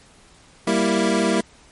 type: chord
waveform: 25% pulse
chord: E diminished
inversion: first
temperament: equal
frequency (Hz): 196 / 233.1 / 329.6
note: G3 / Bb3 / E4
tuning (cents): 0 / 0 / 0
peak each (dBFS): -18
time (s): 0.67-1.41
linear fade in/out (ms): 5
effects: pink hiss -51 dBFS RMS until 1.71 s + MP3 48 kbps